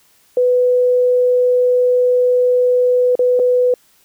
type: tone with dropouts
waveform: sine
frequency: 497 Hz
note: B4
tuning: 11 cents sharp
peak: -10 dBFS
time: 0.37-3.74 s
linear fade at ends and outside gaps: 2 ms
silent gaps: 3.154-3.192 / 3.393-3.397 s
effects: white hiss -54 dBFS RMS until 4.04 s